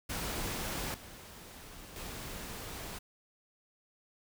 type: noise with level steps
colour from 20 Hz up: pink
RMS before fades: -37 / -50 / -43 dBFS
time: 0.09-2.99 s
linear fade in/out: 10 ms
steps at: 0.94 / 1.96 s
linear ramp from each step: 2 ms
effects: none